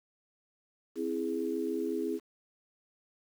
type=chord; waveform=sine; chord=C augmented; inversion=none; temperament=equal; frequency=261.6 / 329.6 / 415.3 Hz; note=C4 / E4 / G#4; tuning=0 / 0 / 0 cents; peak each=-36 / -34 / -34 dBFS; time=0.95-2.2 s; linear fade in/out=50 ms; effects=9-bit